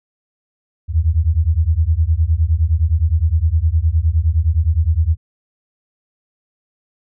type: beating tone pair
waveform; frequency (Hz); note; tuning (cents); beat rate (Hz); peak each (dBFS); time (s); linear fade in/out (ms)
sine; 76 / 85.7; D#2 / F2; -40 / -32; 9.7; -15; 0.88-5.17; 50
effects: none